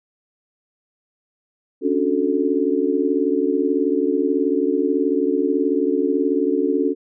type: chord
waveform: sine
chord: D major seventh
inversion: third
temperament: just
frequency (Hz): 275.3 / 293.7 / 367.1 / 440.5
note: C#4 / D4 / F#4 / A4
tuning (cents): -12 / 0 / -14 / +2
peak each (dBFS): -22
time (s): 1.81-6.95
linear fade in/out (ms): 50
effects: none